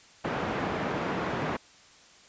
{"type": "band-pass noise", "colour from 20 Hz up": "pink", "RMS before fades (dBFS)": -31, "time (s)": [0.24, 1.57], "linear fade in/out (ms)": 10, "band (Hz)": [150, 1700], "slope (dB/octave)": 12, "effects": ["white hiss -55 dBFS RMS until 2.28 s", "resampled to 16000 Hz"]}